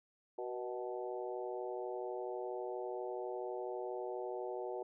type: harmonic tone with a mistuned harmonic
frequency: 124.3 Hz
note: B2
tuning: 12 cents sharp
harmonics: 3 / 4 / 5 / 6 / 7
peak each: -42 / -44 / -46 / -48 / -49 dBFS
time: 0.38-4.83 s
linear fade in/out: 5 ms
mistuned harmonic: 4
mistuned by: -43 cents
effects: none